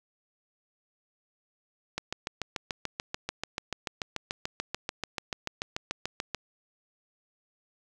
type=click train; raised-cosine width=0.2 ms; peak=-14 dBFS; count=31; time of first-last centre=1.98-6.347 s; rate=6.87 Hz; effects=none